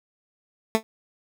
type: tone with exponential decay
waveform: 15% pulse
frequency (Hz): 221.1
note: A3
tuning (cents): +9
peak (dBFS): -8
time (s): 0.75-0.83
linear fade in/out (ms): 0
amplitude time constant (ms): 17
effects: none